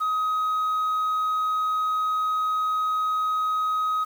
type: tone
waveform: sine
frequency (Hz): 1262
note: D#6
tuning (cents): +24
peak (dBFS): -19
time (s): 0-4.05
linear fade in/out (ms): 20
effects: tanh soft clip ceiling -21 dBFS + 8-bit